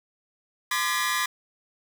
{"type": "tone cluster", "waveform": "sawtooth", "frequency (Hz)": [1028, 1197, 1692, 1943], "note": ["C6", "D6", "G#6", "B6"], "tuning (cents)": [-31, 33, 32, -29], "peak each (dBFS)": -26, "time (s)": [0.71, 1.26], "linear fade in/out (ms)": 5, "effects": ["8-bit"]}